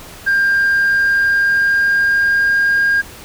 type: tone with pitch glide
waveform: sine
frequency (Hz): 1597 to 1616.5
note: G6 to G#6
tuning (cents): +32 to -47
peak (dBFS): -9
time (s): 0.26-3.02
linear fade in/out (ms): 20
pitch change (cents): +21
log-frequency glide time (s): 0.41-2.86
effects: tanh soft clip ceiling -9 dBFS + pink hiss -36 dBFS RMS until 3.24 s